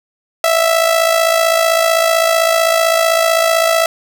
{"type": "tone with amplitude modulation", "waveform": "sawtooth", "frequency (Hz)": 659.3, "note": "E5", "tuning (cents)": 0, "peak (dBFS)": -4, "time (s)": [0.44, 3.86], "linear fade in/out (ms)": 2, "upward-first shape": "sine", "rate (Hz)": 55.7, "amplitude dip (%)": 60, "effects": []}